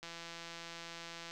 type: click train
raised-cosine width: 0.2 ms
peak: -29 dBFS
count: 216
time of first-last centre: 0.03-1.31 s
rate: 168 Hz
effects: none